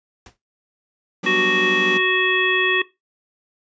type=noise with exponential decay; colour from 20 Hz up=pink; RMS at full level=-38 dBFS; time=0.26-0.37 s; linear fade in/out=2 ms; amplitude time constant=23 ms
type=chord; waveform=sawtooth; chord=G major seventh; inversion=third; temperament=just; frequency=183.75 / 196 / 245 / 294 Hz; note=F#3 / G3 / B3 / D4; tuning=-12 / 0 / -14 / +2 cents; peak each=-26 dBFS; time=1.23-1.98 s; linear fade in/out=10 ms
type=harmonic tone; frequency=371.2 Hz; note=F#4; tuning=6 cents sharp; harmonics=1 / 3 / 5 / 7 / 9; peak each=-21 / -25 / -20 / -22 / -26 dBFS; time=1.26-2.82 s; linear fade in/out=5 ms
effects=noise-tail reverb RT60 0.2 s tail -17 dB re dry + resampled to 16000 Hz